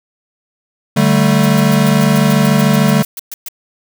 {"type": "chord", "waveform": "square", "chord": "D suspended fourth", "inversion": "none", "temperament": "equal with one note detuned", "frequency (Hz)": [146.83, 193.08, 220], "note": ["D3", "G3", "A3"], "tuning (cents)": [0, -26, 0], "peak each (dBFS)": -14, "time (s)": [0.96, 3.03], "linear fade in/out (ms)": 10}
{"type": "noise bursts", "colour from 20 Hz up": "blue", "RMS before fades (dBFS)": -25, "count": 15, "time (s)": [1.43, 3.485], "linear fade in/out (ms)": 2, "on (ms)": 25, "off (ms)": 120}
{"effects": []}